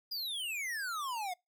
square exponential sweep, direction down, 4978 to 698.5 Hz, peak -36 dBFS, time 0.11-1.34 s, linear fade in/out 10 ms, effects noise-tail reverb RT60 0.2 s tail -26 dB re dry

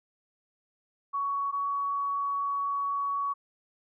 sine tone pair in turn, 1119 / 1124 Hz, C#6 / C#6, +16 / +24 cents, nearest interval unison, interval 8 cents, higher second, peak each -27 dBFS, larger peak neither, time 1.13-1.52 / 1.52-3.34 s, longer second, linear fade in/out 20 ms, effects none

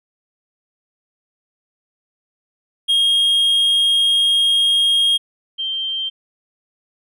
triangle / sine tone pair in turn, 3249 / 3147 Hz, G#7 / G7, -39 / +6 cents, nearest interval minor second, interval 55 cents, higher first, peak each -11 / -20 dBFS, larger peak first, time 2.88-5.18 / 5.58-6.1 s, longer first, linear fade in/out 20 ms, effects none

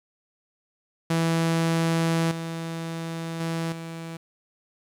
sawtooth tone with level steps, 164.81 Hz, E3, in tune, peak -17 / -26 / -22 / -30 dBFS, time 1.1-4.17 s, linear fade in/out 5 ms, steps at 2.31 / 3.4 / 3.72 s, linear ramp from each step 5 ms, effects low-pass 11000 Hz 12 dB/octave + 9-bit

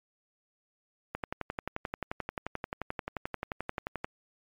click train, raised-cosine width 0.5 ms, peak -18 dBFS, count 34, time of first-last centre 1.15-4.045 s, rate 11.4 Hz, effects MP3 96 kbps

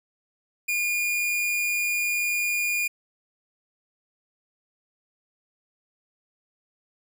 45% pulse tone, 2427 Hz, D#7, 44 cents flat, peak -23 dBFS, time 0.68-2.88 s, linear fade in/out 10 ms, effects none

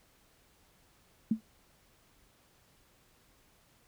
sine tone with exponential decay, 220.6 Hz, A3, 5 cents sharp, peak -21 dBFS, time 1.31-1.41 s, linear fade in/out 5 ms, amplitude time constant 21 ms, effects pink hiss -66 dBFS RMS until 3.87 s

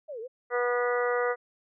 sine exponential two-way sweep, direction down then up, 651 to 428.6 to 537 Hz, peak -35 dBFS, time 0.08-0.28 s, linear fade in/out 20 ms, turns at 0.2 s
harmonic tone, 243.8 Hz, B3, 22 cents flat, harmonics 2 / 3 / 4 / 5 / 6 / 7 / 8, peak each -26 / -35 / -38 / -33 / -35 / -43 / -35 dBFS, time 0.5-1.36 s, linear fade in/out 50 ms
effects none

